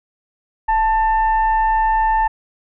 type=tone with frequency modulation; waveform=sine; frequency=880 Hz; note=A5; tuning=in tune; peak=-13 dBFS; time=0.68-2.28 s; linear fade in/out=10 ms; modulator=912 Hz; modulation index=0.5; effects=none